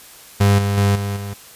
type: tone with level steps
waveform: 35% pulse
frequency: 100.4 Hz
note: G2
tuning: 42 cents sharp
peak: -9 / -15 / -11 / -19 / -24 dBFS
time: 0.4-1.34 s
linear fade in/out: 10 ms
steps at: 0.58 / 0.77 / 0.95 / 1.16 s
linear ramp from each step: 10 ms
effects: white hiss -42 dBFS RMS until 1.55 s + resampled to 32000 Hz